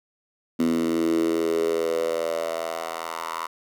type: tone with high-pass filter sweep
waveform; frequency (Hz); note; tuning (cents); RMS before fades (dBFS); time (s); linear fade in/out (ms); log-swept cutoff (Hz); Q
10% pulse; 82.41; E2; 0; -25; 0.59-3.47; 10; 250 to 1000; 5.6
effects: none